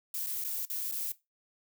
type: noise with dropouts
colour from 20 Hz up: violet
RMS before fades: -35 dBFS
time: 0.14-1.12 s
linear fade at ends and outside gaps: 2 ms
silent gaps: 0.264-0.268 / 0.44-0.447 / 0.652-0.699 / 0.914-0.922 s
effects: noise-tail reverb RT60 0.2 s tail -17 dB re dry

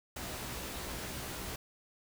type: noise with comb filter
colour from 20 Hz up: pink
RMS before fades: -41 dBFS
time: 0.16-1.56 s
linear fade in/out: 5 ms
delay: 16 ms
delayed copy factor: +0.55
effects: none

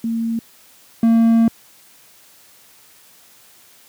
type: tone pair in turn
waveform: sine / triangle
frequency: 228.3 / 228.3 Hz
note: A#3 / A#3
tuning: -36 / -36 cents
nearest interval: unison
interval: 0 cents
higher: neither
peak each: -18 / -8 dBFS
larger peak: second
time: 0.04-0.39 / 1.03-1.48 s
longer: second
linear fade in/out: 2 ms
effects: white hiss -49 dBFS RMS until 3.88 s + high-pass 80 Hz 12 dB/octave

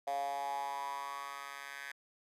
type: tone with high-pass filter sweep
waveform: 10% pulse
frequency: 140 Hz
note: C#3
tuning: 18 cents sharp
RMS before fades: -40 dBFS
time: 0.07-1.92 s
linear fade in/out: 5 ms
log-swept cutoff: 670 to 1600 Hz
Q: 7
effects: resampled to 32000 Hz

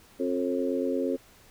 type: harmonic tone with a mistuned harmonic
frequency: 88.9 Hz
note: F2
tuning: 31 cents sharp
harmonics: 3 / 4 / 5 / 6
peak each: -29 / -32 / -31 / -32 dBFS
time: 0.19-1.17 s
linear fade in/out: 20 ms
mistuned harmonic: 6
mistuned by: +25 cents
effects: pink hiss -56 dBFS RMS until 1.5 s

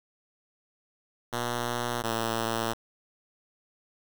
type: tone pair in turn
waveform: 5% pulse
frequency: 120.2 / 113.66 Hz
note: B2 / A#2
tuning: -46 / -43 cents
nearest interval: minor second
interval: 97 cents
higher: first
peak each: -17 / -16 dBFS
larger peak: second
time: 1.32-2.03 / 2.03-2.74 s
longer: neither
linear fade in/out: 20 ms
effects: 7-bit

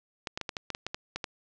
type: clicks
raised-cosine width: 0.2 ms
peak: -16 dBFS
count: 11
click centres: 0.272 / 0.375 / 0.413 / 0.492 / 0.568 / 0.703 / 0.749 / 0.866 / 0.945 / 1.16 / 1.242 s
effects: resampled to 16000 Hz + 8-bit

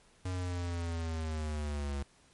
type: linear sweep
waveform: square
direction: down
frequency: 92.5 to 69.3 Hz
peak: -34 dBFS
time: 0.25-2.03 s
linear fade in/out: 5 ms
effects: pink hiss -64 dBFS RMS until 2.33 s + MP3 48 kbps

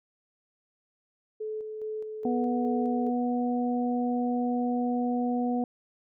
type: tone with tremolo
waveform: sine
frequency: 432.2 Hz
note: A4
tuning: 31 cents flat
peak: -31 dBFS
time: 1.4-3.1 s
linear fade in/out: 10 ms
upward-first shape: square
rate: 2.4 Hz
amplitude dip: 35%
type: harmonic tone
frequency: 244.4 Hz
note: B3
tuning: 18 cents flat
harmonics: 1 / 2 / 3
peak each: -26 / -34 / -33 dBFS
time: 2.25-5.64 s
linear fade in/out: 2 ms
effects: none

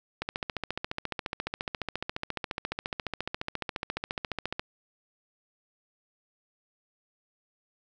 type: click train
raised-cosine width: 0.3 ms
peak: -15 dBFS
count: 64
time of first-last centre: 0.22-4.595 s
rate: 14.4 Hz
effects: none

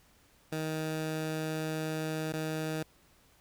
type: tone with dropouts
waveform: 15% pulse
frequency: 157.2 Hz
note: D#3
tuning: 18 cents sharp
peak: -26 dBFS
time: 0.52-2.83 s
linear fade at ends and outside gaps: 5 ms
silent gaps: 2.324-2.335 s
effects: pink hiss -64 dBFS RMS until 3.4 s

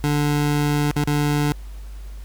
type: tone with dropouts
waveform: 25% pulse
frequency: 146.83 Hz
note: D3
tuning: in tune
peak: -14 dBFS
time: 0.04-1.52 s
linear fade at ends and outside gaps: 0 ms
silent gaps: 0.912-0.962 / 1.04-1.075 s
effects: added 50 Hz sine -32 dBFS peak until 2.24 s + pink hiss -51 dBFS RMS until 2.24 s

